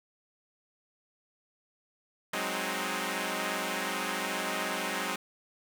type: chord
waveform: 5% pulse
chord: Ab dominant seventh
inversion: third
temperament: equal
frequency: 185 / 207.7 / 261.6 / 311.1 Hz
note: Gb3 / Ab3 / C4 / Eb4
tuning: 0 / 0 / 0 / 0 cents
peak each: -25 / -25 / -25 / -26 dBFS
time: 2.33-5.16 s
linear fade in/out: 5 ms
effects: none